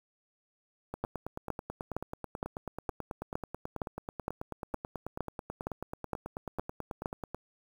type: two click trains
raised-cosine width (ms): 1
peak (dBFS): -23 / -18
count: 60 / 14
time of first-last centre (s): 0.94-7.346 / 1.04-7.059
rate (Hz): 9.21 / 2.16
effects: 8-bit